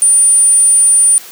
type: tone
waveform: sine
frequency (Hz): 9320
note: D9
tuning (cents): -14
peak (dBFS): -5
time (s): 0.02-1.18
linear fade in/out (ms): 0
effects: white hiss -33 dBFS RMS until 1.31 s + high-pass 200 Hz 12 dB/octave